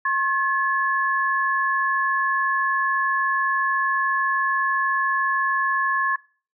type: tone pair together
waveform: sine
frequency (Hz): 1079.1 / 1713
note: C#6 / A6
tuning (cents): -47 / -47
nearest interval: minor sixth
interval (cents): 800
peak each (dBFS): -22 / -21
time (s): 0.05-6.16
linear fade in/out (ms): 5
effects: noise-tail reverb RT60 0.4 s tail -21 dB re dry